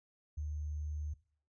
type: tone with sample-and-hold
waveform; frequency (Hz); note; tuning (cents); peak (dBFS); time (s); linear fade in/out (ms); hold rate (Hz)
sine; 75.1; D2; +39; -36; 0.37-1.14; 10; 6300
effects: noise-tail reverb RT60 0.5 s tail -20 dB re dry + resampled to 22050 Hz